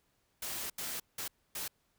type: noise bursts at uneven times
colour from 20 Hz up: white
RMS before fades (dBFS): -39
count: 4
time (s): 0.42-0.7 / 0.78-1 / 1.18-1.28 / 1.55-1.68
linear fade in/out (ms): 5
effects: pink hiss -75 dBFS RMS until 1.98 s